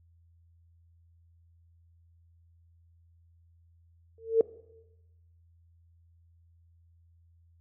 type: tone with exponential growth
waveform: sine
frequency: 450.8 Hz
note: A4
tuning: 42 cents sharp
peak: -14 dBFS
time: 4.18-4.41 s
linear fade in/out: 2 ms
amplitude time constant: 48 ms
effects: noise-tail reverb RT60 1.0 s tail -19 dB re dry + added 84 Hz sine -59 dBFS peak until 7.6 s